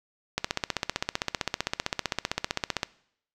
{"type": "click train", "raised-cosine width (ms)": 0.2, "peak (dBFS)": -8, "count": 39, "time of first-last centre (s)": [0.38, 2.832], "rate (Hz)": 15.5, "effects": ["noise-tail reverb RT60 0.7 s tail -21 dB re dry"]}